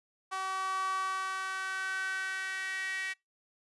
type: tone with high-pass filter sweep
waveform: sawtooth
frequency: 380.3 Hz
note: F#4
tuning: 48 cents sharp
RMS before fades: -35 dBFS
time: 0.31-3.14 s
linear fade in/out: 20 ms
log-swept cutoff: 980 to 2000 Hz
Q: 6.1
effects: noise-tail reverb RT60 0.2 s tail -26 dB re dry + resampled to 24000 Hz

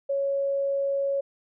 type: tone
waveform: sine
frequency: 554.4 Hz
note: C#5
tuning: in tune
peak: -23 dBFS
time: 0.09-1.21 s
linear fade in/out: 10 ms
effects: none

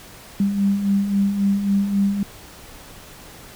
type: beating tone pair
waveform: sine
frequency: 196 / 199.7 Hz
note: G3 / G3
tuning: 0 / +32 cents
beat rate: 3.7 Hz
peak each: -25 / -17 dBFS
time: 0.4-2.23 s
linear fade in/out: 2 ms
effects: pink hiss -42 dBFS RMS until 3.55 s

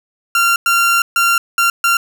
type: tone bursts at uneven times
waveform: 30% pulse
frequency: 1381 Hz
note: F6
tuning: 20 cents flat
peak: -8 dBFS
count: 5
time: 0.35-0.56 / 0.66-1.02 / 1.16-1.38 / 1.58-1.7 / 1.84-1.97 s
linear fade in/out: 2 ms
effects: none

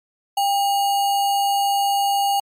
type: tone with sample-and-hold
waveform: sine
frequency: 797 Hz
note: G5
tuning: 28 cents sharp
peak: -16 dBFS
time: 0.37-2.4 s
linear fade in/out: 5 ms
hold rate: 3675 Hz
effects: MP3 64 kbps

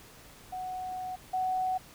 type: tone pair in turn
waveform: sine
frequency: 740 / 745.1 Hz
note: F#5 / F#5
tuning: 0 / +12 cents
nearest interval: unison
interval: 12 cents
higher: second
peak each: -34 / -27 dBFS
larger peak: second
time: 0.52-1.16 / 1.33-1.78 s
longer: first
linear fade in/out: 10 ms
effects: pink hiss -53 dBFS RMS until 1.94 s

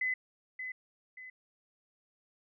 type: tone with echo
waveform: sine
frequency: 2021 Hz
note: B6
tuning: 39 cents sharp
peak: -29 dBFS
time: 0.01-0.14 s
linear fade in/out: 5 ms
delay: 580 ms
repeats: 2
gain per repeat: -8 dB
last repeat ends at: 1.3 s
effects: none

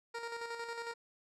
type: tone with tremolo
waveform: 15% pulse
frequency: 466.2 Hz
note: A#4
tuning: in tune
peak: -32 dBFS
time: 0.14-0.94 s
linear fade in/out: 10 ms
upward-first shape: square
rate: 11 Hz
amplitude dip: 45%
effects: low-pass 7000 Hz 12 dB/octave

